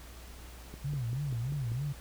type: click train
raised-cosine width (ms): 3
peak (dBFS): -32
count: 6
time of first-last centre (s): 0.74-1.718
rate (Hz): 5.11
type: tone with vibrato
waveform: sine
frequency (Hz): 130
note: C3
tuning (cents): -11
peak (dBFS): -31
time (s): 0.84-1.93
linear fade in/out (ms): 10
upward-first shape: sine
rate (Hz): 3.2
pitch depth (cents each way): 220
effects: added 60 Hz sine -47 dBFS peak until 2 s + pink hiss -52 dBFS RMS until 2 s